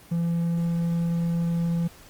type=tone; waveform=triangle; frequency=169.1 Hz; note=E3; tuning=44 cents sharp; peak=-20 dBFS; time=0.11-1.88 s; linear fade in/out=10 ms; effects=pink hiss -50 dBFS RMS until 2.09 s + Opus 24 kbps